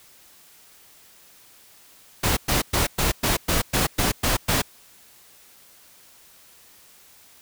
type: noise bursts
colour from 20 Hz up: pink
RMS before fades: -21 dBFS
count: 10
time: 2.23-4.62 s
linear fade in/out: 10 ms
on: 140 ms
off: 110 ms
effects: white hiss -52 dBFS RMS until 7.41 s